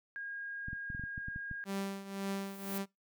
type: tone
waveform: sine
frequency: 1628 Hz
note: G#6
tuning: 35 cents flat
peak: -39 dBFS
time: 0.16-1.64 s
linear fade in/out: 0 ms
type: clicks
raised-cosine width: 5 ms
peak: -31 dBFS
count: 10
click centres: 0.684 / 0.731 / 0.902 / 0.949 / 0.996 / 1.038 / 1.179 / 1.284 / 1.361 / 1.513 s
type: tone with tremolo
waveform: sawtooth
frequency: 196.3 Hz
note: G3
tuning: 3 cents sharp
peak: -30 dBFS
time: 1.65-2.86 s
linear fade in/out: 50 ms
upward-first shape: triangle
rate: 1.9 Hz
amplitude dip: 80%
type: noise with exponential growth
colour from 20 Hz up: violet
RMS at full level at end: -40 dBFS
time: 2.18-2.78 s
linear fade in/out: 1 ms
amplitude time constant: 130 ms
effects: noise-tail reverb RT60 0.2 s tail -23 dB re dry